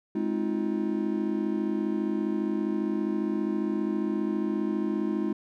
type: chord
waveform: triangle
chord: F minor seventh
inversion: first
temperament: just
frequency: 209.5 / 261.9 / 314.3 / 349.2 Hz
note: Ab3 / C4 / Eb4 / F4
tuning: +15 / +2 / +18 / 0 cents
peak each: -28 / -33 / -28 / -30 dBFS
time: 0.15-5.33 s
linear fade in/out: 5 ms
effects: none